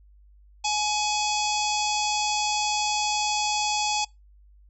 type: harmonic tone with a mistuned harmonic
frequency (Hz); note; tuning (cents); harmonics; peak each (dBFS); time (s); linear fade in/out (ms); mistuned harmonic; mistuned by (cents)
843; G#5; +26; 1 / 3 / 4 / 5 / 6 / 7 / 8 / 9; -26 / -31 / -32 / -33 / -34 / -34 / -35 / -36; 0.64-4.05; 10; 5; +110
effects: noise-tail reverb RT60 0.2 s tail -25 dB re dry + added 50 Hz sine -51 dBFS peak until 4.69 s